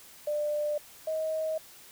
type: tone pair in turn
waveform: sine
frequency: 595 / 632 Hz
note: D5 / D#5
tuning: +22 / +27 cents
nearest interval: minor second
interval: 105 cents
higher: second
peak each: -27 / -28 dBFS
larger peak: first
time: 0.27-0.78 / 1.07-1.58 s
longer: neither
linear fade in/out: 5 ms
effects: white hiss -52 dBFS RMS until 1.91 s